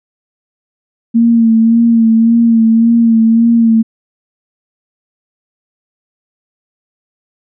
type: tone with vibrato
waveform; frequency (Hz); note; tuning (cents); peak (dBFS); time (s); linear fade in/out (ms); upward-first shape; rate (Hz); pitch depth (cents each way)
sine; 228.6; A#3; -34; -5; 1.14-3.83; 20; sine; 1.8; 35
effects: none